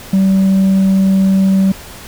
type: tone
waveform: sine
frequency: 192.2 Hz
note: G3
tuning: 34 cents flat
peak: -5 dBFS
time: 0.13-1.72 s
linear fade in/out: 5 ms
effects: tanh soft clip ceiling -7 dBFS + pink hiss -33 dBFS RMS until 2.07 s